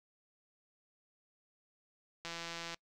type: click train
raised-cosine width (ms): 0.2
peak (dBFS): -25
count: 84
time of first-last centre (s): 2.25-2.744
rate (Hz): 168
effects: noise-tail reverb RT60 0.1 s tail -25 dB re dry